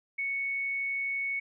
sine tone, 2217 Hz, C#7, in tune, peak -29 dBFS, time 0.18-1.4 s, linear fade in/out 10 ms, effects none

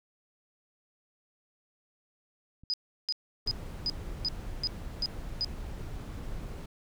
clicks, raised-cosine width 5 ms, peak -40 / -36 dBFS, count 2, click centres 2.636 / 4.328 s
sine tone bursts, 4978 Hz, D#8, in tune, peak -27 dBFS, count 8, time 2.7-5.446 s, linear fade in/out 0 ms, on 37 ms, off 350 ms
brown noise, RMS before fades -39 dBFS, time 3.46-6.66 s, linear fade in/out 5 ms
effects none

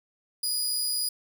20% pulse tone, 4918 Hz, D#8, 21 cents flat, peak -20 dBFS, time 0.43-1.09 s, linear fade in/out 5 ms, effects none

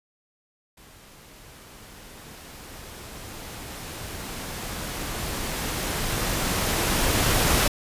pink noise with level ramp, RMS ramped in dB -50 to -20 dBFS, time 0.77-7.68 s, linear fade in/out 5 ms, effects resampled to 32000 Hz

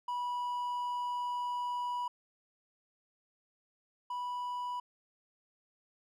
triangle tone pair in turn, 978 / 983.3 Hz, B5 / B5, -17 / -8 cents, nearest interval unison, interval 9 cents, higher second, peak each -31 / -33 dBFS, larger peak first, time 0.08-2.08 / 4.1-4.8 s, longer first, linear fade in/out 5 ms, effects none

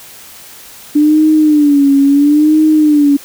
sine tone with vibrato, 293.7 Hz, D4, in tune, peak -5 dBFS, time 0.95-3.17 s, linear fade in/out 10 ms, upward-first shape sine, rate 0.74 Hz, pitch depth 100 cents each way, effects white hiss -35 dBFS RMS until 3.24 s

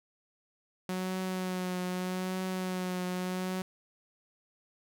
sawtooth tone with vibrato, 184 Hz, F#3, 9 cents flat, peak -28 dBFS, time 0.89-3.62 s, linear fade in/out 2 ms, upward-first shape triangle, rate 0.81 Hz, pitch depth 28 cents each way, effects none

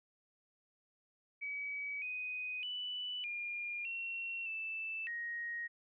sine tone with pitch steps, 2276 / 2498 / 2976 / 2412 / 2726 / 2644 / 1878 Hz, C#7 / D#7 / F#7 / D7 / F7 / E7 / A#6, +45 / +6 / +9 / +46 / -43 / +5 / +12 cents, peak -38 dBFS, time 1.41-5.68 s, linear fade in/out 20 ms, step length 610 ms, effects none

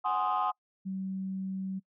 sine chord, Ab dominant seventh, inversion third, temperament equal, 740 / 830.6 / 1046.5 / 1244.5 Hz, Gb5 / Ab5 / C6 / Eb6, 0 / 0 / 0 / 0 cents, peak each -31 dBFS, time 0.04-0.52 s, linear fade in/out 20 ms
sine tone, 190.6 Hz, G3, 48 cents flat, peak -32 dBFS, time 0.85-1.8 s, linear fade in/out 20 ms
effects noise-tail reverb RT60 0.1 s tail -26 dB re dry + tanh soft clip ceiling -21 dBFS

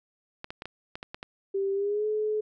clicks, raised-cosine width 0.3 ms, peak -21 dBFS, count 8, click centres 0.444 / 0.505 / 0.621 / 0.656 / 0.955 / 1.029 / 1.145 / 1.229 s
sine tone with pitch glide, 392 to 427.5 Hz, G4 to A4, 0 to -50 cents, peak -25 dBFS, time 1.54-2.41 s, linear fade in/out 10 ms, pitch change +150 cents, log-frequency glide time 1.73-2.06 s
effects none

